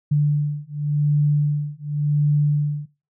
sine beating tone pair, 146.83 / 147.73 Hz, D3 / D3, 0 / +11 cents, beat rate 0.9 Hz, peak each -20 dBFS, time 0.11-2.86 s, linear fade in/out 10 ms, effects noise-tail reverb RT60 0.3 s tail -20 dB re dry

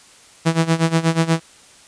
sawtooth tone with tremolo, 163.9 Hz, E3, 10 cents flat, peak -8 dBFS, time 0.45-1.4 s, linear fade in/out 20 ms, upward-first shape sine, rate 8.3 Hz, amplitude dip 85%, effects white hiss -47 dBFS RMS until 1.87 s + resampled to 22050 Hz

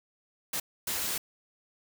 white noise bursts at uneven times, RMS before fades -32 dBFS, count 2, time 0.53-0.6 / 0.87-1.18 s, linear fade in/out 5 ms, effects none

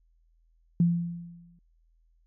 sine tone with exponential decay, 171.3 Hz, F3, 33 cents flat, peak -17 dBFS, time 0.8-1.59 s, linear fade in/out 2 ms, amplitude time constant 170 ms, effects added 41 Hz sine -62 dBFS peak until 2.26 s

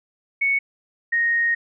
sine tone pair in turn, 2217 / 1864.3 Hz, C#7 / A#6, 0 / 0 cents, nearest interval minor third, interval 300 cents, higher first, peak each -17 dBFS, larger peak neither, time 0.41-0.59 / 1.12-1.55 s, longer second, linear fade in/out 10 ms, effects none

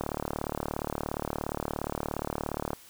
click train, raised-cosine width 1 ms, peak -16 dBFS, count 102, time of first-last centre 0.01-2.732 s, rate 37.1 Hz, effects white hiss -53 dBFS RMS until 2.89 s

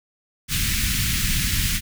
pink band-stop noise, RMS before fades -22 dBFS, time 0.48-1.81 s, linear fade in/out 50 ms, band 210 to 1800 Hz, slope 24 dB/octave, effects none

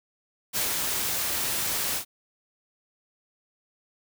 white noise with ADSR envelope, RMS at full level -26 dBFS, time 0.53-2.05 s, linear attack 36 ms, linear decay 150 ms, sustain -2 dB, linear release 90 ms, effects none

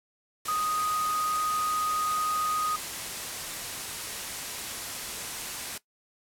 sine tone in noise, 1244.5 Hz, D#6, in tune, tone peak -26 dBFS, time 0.48-2.76 s, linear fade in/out 5 ms, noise white, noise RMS -35 dBFS, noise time 0.45-5.78 s, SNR +6 dB, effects noise-tail reverb RT60 0.1 s tail -18 dB re dry + low-pass 12000 Hz 12 dB/octave

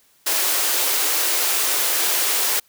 white high-pass noise, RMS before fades -20 dBFS, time 0.26-2.6 s, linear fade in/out 10 ms, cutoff 310 Hz, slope 48 dB/octave, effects white hiss -58 dBFS RMS until 2.68 s

